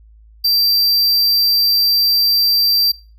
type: tone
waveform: square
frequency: 4699 Hz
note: D8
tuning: in tune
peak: -12 dBFS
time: 0.44-2.92 s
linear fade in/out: 10 ms
effects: noise-tail reverb RT60 0.3 s tail -18 dB re dry + added 54 Hz sine -42 dBFS peak until 3.18 s